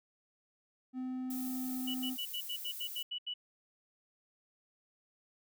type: tone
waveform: triangle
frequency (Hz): 256.1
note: C4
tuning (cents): -37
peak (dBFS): -34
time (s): 0.93-2.17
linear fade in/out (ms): 50
type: noise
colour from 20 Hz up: violet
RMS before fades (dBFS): -44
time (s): 1.3-3.03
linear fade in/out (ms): 5
type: tone bursts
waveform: sine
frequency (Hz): 2951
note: F#7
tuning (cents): -5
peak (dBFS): -36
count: 10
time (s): 1.87-3.34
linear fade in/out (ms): 10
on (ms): 75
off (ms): 80
effects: none